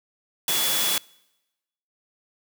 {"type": "tone in noise", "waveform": "sine", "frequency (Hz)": 3406, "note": "G#7", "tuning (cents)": 43, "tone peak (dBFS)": -27, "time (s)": [0.48, 0.98], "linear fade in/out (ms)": 2, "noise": "white", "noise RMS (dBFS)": -24, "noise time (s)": [0.48, 0.98], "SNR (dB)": -6, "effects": ["noise-tail reverb RT60 1.0 s tail -26 dB re dry", "high-pass 150 Hz 12 dB/octave"]}